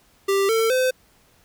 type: tone with pitch steps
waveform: square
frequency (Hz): 393.3 / 449.2 / 513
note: G4 / A4 / C5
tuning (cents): +6 / +36 / -34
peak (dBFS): -18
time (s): 0.28-0.91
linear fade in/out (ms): 10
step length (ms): 210
effects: pink hiss -58 dBFS RMS until 1.44 s